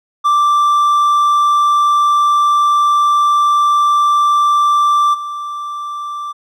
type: tone with level steps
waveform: triangle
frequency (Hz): 1174.7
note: D6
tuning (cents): 0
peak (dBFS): -7 / -19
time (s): 0.24-6.33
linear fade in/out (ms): 20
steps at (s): 5.13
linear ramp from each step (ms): 20
effects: none